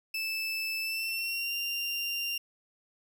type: tone with pitch glide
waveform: 30% pulse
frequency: 2632 to 2782 Hz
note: E7 to F7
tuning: -3 to -7 cents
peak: -28 dBFS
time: 0.14-2.38 s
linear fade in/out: 5 ms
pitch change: +96 cents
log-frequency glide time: 0.81-1.54 s
effects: none